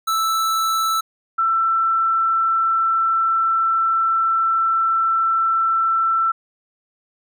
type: tone pair in turn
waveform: square / sine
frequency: 1318.5 / 1336.9 Hz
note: E6 / E6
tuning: 0 / +24 cents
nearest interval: unison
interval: 24 cents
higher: second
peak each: -18 / -15 dBFS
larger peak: second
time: 0.07-1.01 / 1.38-6.32 s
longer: second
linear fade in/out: 10 ms
effects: none